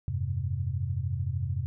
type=chord; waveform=sine; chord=F suspended second; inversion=none; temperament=equal with one note detuned; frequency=87.31 / 100.58 / 130.81 Hz; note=F2 / G2 / C3; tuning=0 / +45 / 0 cents; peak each=-32 dBFS; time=0.08-1.66 s; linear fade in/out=0 ms; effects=none